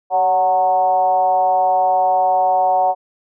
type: tone with frequency modulation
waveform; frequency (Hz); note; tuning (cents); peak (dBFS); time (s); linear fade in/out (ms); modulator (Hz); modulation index
sine; 740; F#5; 0; -12; 0.1-2.95; 50; 177; 0.8
effects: none